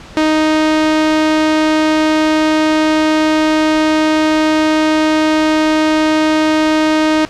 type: tone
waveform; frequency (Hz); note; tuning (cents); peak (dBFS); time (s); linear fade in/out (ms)
sawtooth; 311.1; D#4; 0; -6; 0.17-7.25; 0
effects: pink hiss -35 dBFS RMS until 7.29 s + low-pass 5000 Hz 12 dB/octave